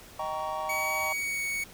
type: chord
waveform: triangle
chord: Eb dominant seventh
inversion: none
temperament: just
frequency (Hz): 622.3 / 777.8 / 933.4 / 1120.1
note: Eb5 / G5 / Bb5 / Db6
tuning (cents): 0 / -14 / +2 / +18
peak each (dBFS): -34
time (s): 0.19-1.13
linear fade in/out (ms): 5
type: tone with pitch glide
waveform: 45% pulse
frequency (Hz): 2262 to 2228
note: C#7 to C#7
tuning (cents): +34 to +8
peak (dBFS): -29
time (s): 0.69-1.64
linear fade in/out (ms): 5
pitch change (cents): -26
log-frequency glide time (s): 0.95-1.44
effects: pink hiss -50 dBFS RMS until 1.73 s